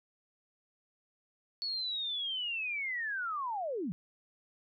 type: linear sweep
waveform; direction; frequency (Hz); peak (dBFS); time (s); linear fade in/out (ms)
sine; down; 4442 to 155.3; -33; 1.62-3.92; 0
effects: none